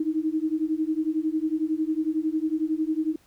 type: beating tone pair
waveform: sine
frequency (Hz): 308.8 / 319.8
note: D#4 / D#4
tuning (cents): -13 / +48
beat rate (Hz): 11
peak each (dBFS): -26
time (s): 0-3.16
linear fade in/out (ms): 5
effects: pink hiss -61 dBFS RMS until 3.26 s